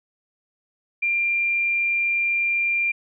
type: tone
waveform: sine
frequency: 2384 Hz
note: D7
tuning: 25 cents sharp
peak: -19 dBFS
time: 1.02-2.92 s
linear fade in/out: 10 ms
effects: none